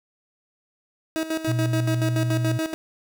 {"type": "tone with tremolo", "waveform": "30% pulse", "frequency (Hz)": 319.5, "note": "D#4", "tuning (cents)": 46, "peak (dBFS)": -20, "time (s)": [1.16, 2.74], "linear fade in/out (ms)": 0, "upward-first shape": "square", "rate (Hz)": 7, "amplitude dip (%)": 70}
{"type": "tone", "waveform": "sine", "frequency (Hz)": 121.1, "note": "B2", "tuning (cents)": -34, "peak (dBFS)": -21, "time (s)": [1.47, 2.59], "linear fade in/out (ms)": 20}
{"effects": []}